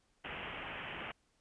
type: low-pass noise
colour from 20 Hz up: white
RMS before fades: -44 dBFS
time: 0.24-1.12 s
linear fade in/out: 10 ms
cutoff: 3100 Hz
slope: 96 dB/octave
effects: pink hiss -75 dBFS RMS until 1.4 s + resampled to 22050 Hz